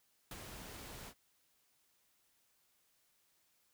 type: noise with ADSR envelope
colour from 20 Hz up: pink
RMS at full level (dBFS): -45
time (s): 0.31-1.14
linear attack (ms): 3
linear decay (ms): 29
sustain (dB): -5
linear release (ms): 62
effects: white hiss -75 dBFS RMS until 3.73 s